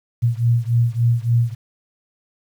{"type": "beating tone pair", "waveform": "sine", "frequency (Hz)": [116.54, 120.04], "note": ["A#2", "B2"], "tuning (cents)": [0, -49], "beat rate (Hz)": 3.5, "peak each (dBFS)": [-17, -18], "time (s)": [0.22, 1.55], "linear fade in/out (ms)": 20, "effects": ["8-bit"]}